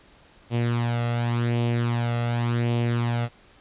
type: tone with flanger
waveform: sawtooth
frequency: 118.7 Hz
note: A#2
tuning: 32 cents sharp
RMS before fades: -24 dBFS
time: 0.5-3.29 s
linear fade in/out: 50 ms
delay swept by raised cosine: 0.32 to 1.52 ms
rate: 0.89 Hz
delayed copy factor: +0.6
effects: pink hiss -54 dBFS RMS until 3.6 s + resampled to 8000 Hz